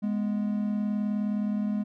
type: tone pair together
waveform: triangle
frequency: 207.7 / 246.9 Hz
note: G#3 / B3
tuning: 0 / 0 cents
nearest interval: minor third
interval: 300 cents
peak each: -24 / -32 dBFS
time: 0.02-1.84 s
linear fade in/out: 20 ms
effects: none